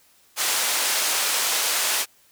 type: band-pass noise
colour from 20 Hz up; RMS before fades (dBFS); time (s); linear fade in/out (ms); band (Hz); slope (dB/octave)
white; -23; 0.36-2.06; 50; 520 to 10000; 12
effects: white hiss -58 dBFS RMS until 2.31 s